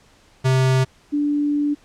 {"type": "tone pair in turn", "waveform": ["square", "sine"], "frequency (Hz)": [130.81, 292], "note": ["C3", "D4"], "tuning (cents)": [0, -10], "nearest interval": "octave + major second", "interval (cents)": 1390, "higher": "second", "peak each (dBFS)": [-15, -17], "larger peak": "first", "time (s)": [[0.44, 0.85], [1.12, 1.75]], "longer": "second", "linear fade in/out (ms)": 20, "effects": ["pink hiss -54 dBFS RMS until 1.84 s", "low-pass 8000 Hz 12 dB/octave"]}